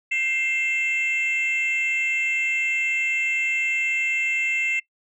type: tone pair together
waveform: sine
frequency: 2108 / 2669 Hz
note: C7 / E7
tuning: +12 / +21 cents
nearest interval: major third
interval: 409 cents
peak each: -22 dBFS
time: 0.11-4.8 s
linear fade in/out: 10 ms
effects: noise-tail reverb RT60 0.1 s tail -22 dB re dry + tanh soft clip ceiling -17 dBFS